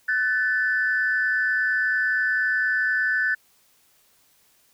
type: tone pair together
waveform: sine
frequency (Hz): 1504 / 1755.5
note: F#6 / A6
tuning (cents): +28 / -4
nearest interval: minor third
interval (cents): 268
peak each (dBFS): -22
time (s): 0.08-3.35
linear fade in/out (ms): 10
effects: tanh soft clip ceiling -12 dBFS + white hiss -61 dBFS RMS until 4.73 s